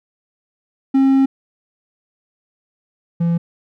triangle tone pair in turn, 269 / 169.46 Hz, C4 / E3, +48 / +48 cents, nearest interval minor sixth, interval 800 cents, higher first, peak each -8 / -12 dBFS, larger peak first, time 0.94-1.26 / 3.2-3.38 s, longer first, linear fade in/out 10 ms, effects none

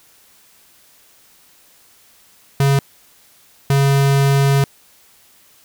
square tone bursts at uneven times, 138.59 Hz, C#3, in tune, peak -12 dBFS, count 2, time 2.6-2.79 / 3.7-4.64 s, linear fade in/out 2 ms, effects white hiss -51 dBFS RMS until 5.64 s

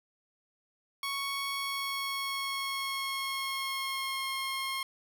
15% pulse tone with pitch glide, 1108.7 to 1073.4 Hz, C#6 to C6, 0 to +44 cents, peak -26 dBFS, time 1.03-4.83 s, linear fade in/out 2 ms, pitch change -56 cents, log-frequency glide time 1.55-4.26 s, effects none

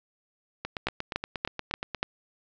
two click trains, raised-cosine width 0.3 ms, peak -10 / -16 dBFS, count 5 / 12, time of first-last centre 0.87-2.029 / 0.65-1.947 s, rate 3.45 / 8.48 Hz, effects resampled to 16000 Hz + 7-bit

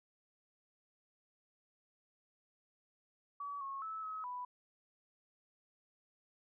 sine tone with pitch steps, 1140 / 1093 / 1305 / 1280 / 990 Hz, C#6 / C#6 / E6 / D#6 / B5, +48 / -25 / -18 / +49 / +4 cents, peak -40 dBFS, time 3.4-4.45 s, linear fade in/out 5 ms, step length 210 ms, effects none

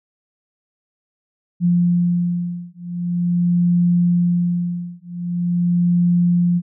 sine beating tone pair, 174.61 / 175.05 Hz, F3 / F3, 0 / +4 cents, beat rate 0.44 Hz, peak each -18 dBFS, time 1.6-6.62 s, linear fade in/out 50 ms, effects none

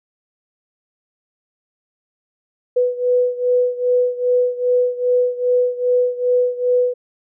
sine beating tone pair, 494.3 / 496.8 Hz, B4 / B4, +1 / +10 cents, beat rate 2.5 Hz, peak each -16 / -19 dBFS, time 2.76-6.94 s, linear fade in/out 10 ms, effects none

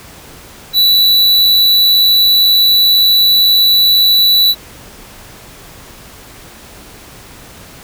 square tone, 3951 Hz, B7, in tune, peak -7 dBFS, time 0.73-4.55 s, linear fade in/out 50 ms, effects pink hiss -36 dBFS RMS until 7.83 s

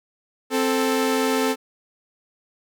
sawtooth tone pair together, 262.1 / 440 Hz, C4 / A4, +3 / 0 cents, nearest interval major sixth, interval 897 cents, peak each -18 dBFS, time 0.5-1.56 s, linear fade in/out 50 ms, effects none

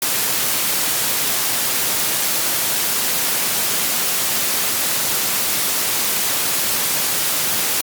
white high-pass noise, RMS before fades -19 dBFS, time 0.02-7.81 s, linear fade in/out 2 ms, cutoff 100 Hz, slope 24 dB/octave, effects Opus 48 kbps

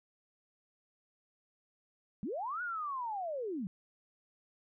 sine linear two-way sweep, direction up then down, 170 to 1480 to 170 Hz, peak -35 dBFS, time 2.23-3.67 s, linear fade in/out 0 ms, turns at 2.62 s, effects none

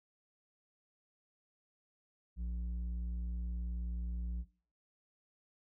square tone with low-pass filter, 59.4 Hz, A#1, 33 cents sharp, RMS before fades -39 dBFS, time 2.36-4.45 s, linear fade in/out 50 ms, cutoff 130 Hz, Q 3.7, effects noise-tail reverb RT60 0.4 s tail -17 dB re dry

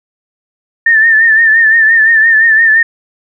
sine tone with vibrato, 1793 Hz, A6, 32 cents sharp, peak -4 dBFS, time 0.86-2.83 s, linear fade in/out 5 ms, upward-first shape triangle, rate 5.8 Hz, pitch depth 69 cents each way, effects none

